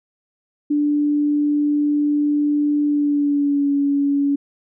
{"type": "tone with pitch glide", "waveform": "sine", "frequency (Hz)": [293.7, 282.6], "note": ["D4", "C#4"], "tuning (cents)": [0, 34], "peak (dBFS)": -15, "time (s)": [0.7, 4.36], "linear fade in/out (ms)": 10, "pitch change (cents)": -66, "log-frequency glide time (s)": [2.84, 3.71], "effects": []}